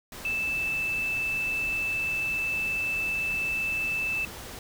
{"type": "tone in noise", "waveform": "sine", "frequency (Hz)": 2637, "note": "E7", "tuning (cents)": 0, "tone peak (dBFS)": -26, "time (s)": [0.25, 4.25], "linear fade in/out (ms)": 2, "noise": "pink", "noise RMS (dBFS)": -41, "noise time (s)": [0.12, 4.59], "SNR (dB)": 12, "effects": []}